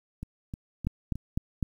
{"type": "two click trains", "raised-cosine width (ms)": 5, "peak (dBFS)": [-15, -23], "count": [4, 4], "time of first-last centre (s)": [[0.87, 1.628], [0.23, 1.156]], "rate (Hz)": [3.96, 3.24], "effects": ["9-bit"]}